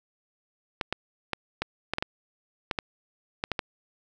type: clicks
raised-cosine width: 0.3 ms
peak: -11 dBFS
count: 12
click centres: 0.812 / 0.926 / 1.333 / 1.62 / 1.936 / 1.984 / 2.025 / 2.712 / 2.788 / 3.439 / 3.517 / 3.592 s
effects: none